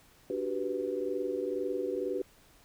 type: chord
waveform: sine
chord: G major seventh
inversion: second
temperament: equal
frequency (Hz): 293.7 / 370 / 392 / 493.9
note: D4 / F#4 / G4 / B4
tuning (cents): 0 / 0 / 0 / 0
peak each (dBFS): -39 / -36 / -35 / -35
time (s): 0.3-2.22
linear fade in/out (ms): 2
effects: pink hiss -61 dBFS RMS until 2.64 s